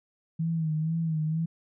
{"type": "tone with vibrato", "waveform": "sine", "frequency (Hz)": 160, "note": "D#3", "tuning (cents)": 49, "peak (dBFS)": -25, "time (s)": [0.39, 1.46], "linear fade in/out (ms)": 10, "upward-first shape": "sine", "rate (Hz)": 2.1, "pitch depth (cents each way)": 60, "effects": []}